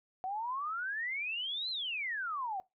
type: exponential two-way sweep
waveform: sine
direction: up then down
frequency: 733 to 4186 to 733 Hz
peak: -34 dBFS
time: 0.24-2.6 s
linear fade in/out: 0 ms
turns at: 1.7 s
effects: noise-tail reverb RT60 0.2 s tail -21 dB re dry

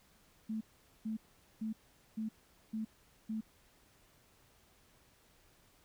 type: tone bursts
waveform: sine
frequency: 219.3 Hz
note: A3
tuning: 6 cents flat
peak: -35 dBFS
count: 6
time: 0.49-3.41 s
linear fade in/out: 10 ms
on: 120 ms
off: 440 ms
effects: pink hiss -67 dBFS RMS until 5.84 s

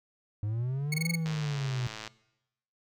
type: linear two-way sweep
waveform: triangle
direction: up then down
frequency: 101.5 to 169.2 to 122.7 Hz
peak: -27 dBFS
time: 0.43-1.87 s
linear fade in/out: 0 ms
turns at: 1.1 s
type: tone bursts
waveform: sawtooth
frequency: 2200 Hz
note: C#7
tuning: 14 cents flat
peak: -25 dBFS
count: 6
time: 0.92-1.156 s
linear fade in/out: 5 ms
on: 21 ms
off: 22 ms
type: click train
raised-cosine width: 0.2 ms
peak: -22 dBFS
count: 90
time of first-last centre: 1.26-2.077 s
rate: 109 Hz
effects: noise-tail reverb RT60 0.9 s tail -20 dB re dry

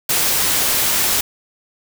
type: noise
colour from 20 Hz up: white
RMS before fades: -17 dBFS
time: 0.09-1.21 s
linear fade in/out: 5 ms
effects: none

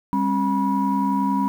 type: tone cluster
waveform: sine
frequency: 199 / 269.8 / 972 Hz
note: G3 / C#4 / B5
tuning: +26 / -47 / -28 cents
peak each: -22 dBFS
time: 0.13-1.48 s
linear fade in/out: 0 ms
effects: tanh soft clip ceiling -10 dBFS + 8-bit

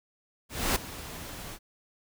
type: noise with ADSR envelope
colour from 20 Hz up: pink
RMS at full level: -25 dBFS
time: 0.49-1.59 s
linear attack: 270 ms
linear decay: 4 ms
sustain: -16 dB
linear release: 57 ms
effects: none

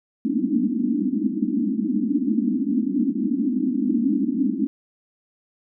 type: band-pass noise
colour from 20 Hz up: white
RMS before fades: -22 dBFS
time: 0.25-4.67 s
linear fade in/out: 0 ms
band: 200 to 310 Hz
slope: 96 dB/octave
effects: none

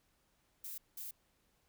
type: noise bursts at uneven times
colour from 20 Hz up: violet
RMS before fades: -45 dBFS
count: 2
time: 0.64-0.78 / 0.97-1.11 s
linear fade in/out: 5 ms
effects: pink hiss -75 dBFS RMS until 1.68 s

